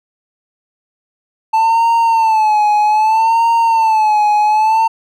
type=tone with vibrato; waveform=triangle; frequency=880 Hz; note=A5; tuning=in tune; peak=-7 dBFS; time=1.53-4.88 s; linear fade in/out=10 ms; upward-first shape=sine; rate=0.63 Hz; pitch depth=84 cents each way; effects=none